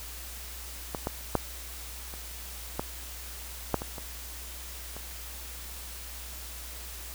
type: clicks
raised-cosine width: 1 ms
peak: -17 / -15 / -9 / -28 / -15 / -10 / -21 / -25 / -27 dBFS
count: 9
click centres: 0.948 / 1.071 / 1.353 / 2.139 / 2.795 / 3.743 / 3.819 / 3.982 / 4.966 s
effects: added 60 Hz sine -43 dBFS peak until 7.14 s + white hiss -43 dBFS RMS until 7.14 s